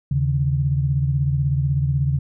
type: tone cluster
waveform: sine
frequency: 78.3 / 137.2 / 153.4 Hz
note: D#2 / C#3 / D#3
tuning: +11 / -17 / -24 cents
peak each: -25 / -18 / -27 dBFS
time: 0.11-2.19 s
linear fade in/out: 5 ms
effects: none